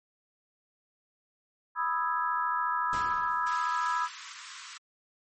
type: chord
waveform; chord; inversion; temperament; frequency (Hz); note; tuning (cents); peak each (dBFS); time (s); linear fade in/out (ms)
sine; E major seventh; second; equal; 987.8 / 1244.5 / 1318.5 / 1661.2; B5 / D#6 / E6 / G#6; 0 / 0 / 0 / 0; -30 / -33 / -32 / -35; 1.75-4.09; 50
type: noise with exponential decay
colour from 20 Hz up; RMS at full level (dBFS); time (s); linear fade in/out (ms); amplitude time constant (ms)
pink; -38; 2.93-3.76; 1; 180
type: high-pass noise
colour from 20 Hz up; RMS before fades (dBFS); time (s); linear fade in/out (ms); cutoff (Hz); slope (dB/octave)
pink; -44; 3.46-4.78; 10; 1000; 96
effects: MP3 32 kbps